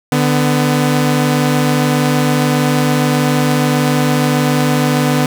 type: tone pair together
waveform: sawtooth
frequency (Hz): 148.35 / 250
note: D3 / B3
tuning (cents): +18 / +21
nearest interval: major sixth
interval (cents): 903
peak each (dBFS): -10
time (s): 0.12-5.26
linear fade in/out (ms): 2
effects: none